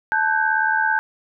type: tone cluster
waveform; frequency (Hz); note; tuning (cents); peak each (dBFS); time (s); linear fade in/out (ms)
sine; 876 / 1517 / 1595; A5 / F#6 / G6; -8 / +43 / +30; -21; 0.12-0.99; 0
effects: none